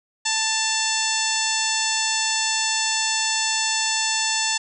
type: harmonic tone with a mistuned harmonic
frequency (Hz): 882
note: A5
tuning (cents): +4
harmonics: 1 / 2 / 3 / 4 / 5 / 6 / 7 / 8 / 9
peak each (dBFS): -29 / -29 / -29 / -29 / -29 / -29 / -29 / -29 / -29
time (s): 0.25-4.58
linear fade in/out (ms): 10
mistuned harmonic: 3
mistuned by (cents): +37
effects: none